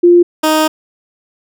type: tone pair in turn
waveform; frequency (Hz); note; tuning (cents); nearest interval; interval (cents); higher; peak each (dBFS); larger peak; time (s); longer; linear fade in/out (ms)
sine / 15% pulse; 349.2 / 311.5; F4 / D#4; 0 / +2; major second; 198; first; -3; neither; 0.03-0.23 / 0.43-0.68; second; 10
effects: none